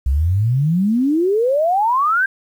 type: exponential sweep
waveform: sine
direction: up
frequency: 62.7 to 1616 Hz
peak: -13 dBFS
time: 0.06-2.26 s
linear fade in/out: 5 ms
effects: 8-bit